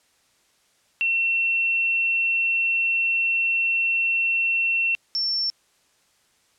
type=tone pair in turn; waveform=sine; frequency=2710 / 5420 Hz; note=E7 / E8; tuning=+47 / +47 cents; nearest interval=octave; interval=1200 cents; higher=second; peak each=-19 / -21 dBFS; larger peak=first; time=1.01-4.95 / 5.15-5.5 s; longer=first; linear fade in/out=0 ms; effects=white hiss -63 dBFS RMS until 6.58 s + low-pass 9000 Hz 12 dB/octave